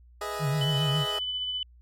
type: chord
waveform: 20% pulse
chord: E major seventh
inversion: first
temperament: equal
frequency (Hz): 415.3 / 493.9 / 622.3 / 659.3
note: G#4 / B4 / D#5 / E5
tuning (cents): 0 / 0 / 0 / 0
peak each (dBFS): -30 / -36 / -31 / -36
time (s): 0.21-1.19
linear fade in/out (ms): 5
type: tone with vibrato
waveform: sine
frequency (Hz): 145.2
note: D3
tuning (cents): -19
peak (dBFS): -24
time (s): 0.39-1.06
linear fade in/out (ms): 50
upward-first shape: sine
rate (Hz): 7.3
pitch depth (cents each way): 110
type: tone with tremolo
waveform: sine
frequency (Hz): 3000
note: F#7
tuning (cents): +23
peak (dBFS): -27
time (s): 0.61-1.63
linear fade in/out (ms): 2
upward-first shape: sine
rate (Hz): 15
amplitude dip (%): 30
effects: added 60 Hz sine -51 dBFS peak until 1.81 s + MP3 64 kbps